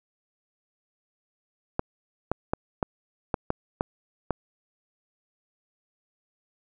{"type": "clicks", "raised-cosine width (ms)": 1, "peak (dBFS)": -10, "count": 8, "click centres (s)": [1.794, 2.316, 2.535, 2.828, 3.342, 3.504, 3.809, 4.307], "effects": []}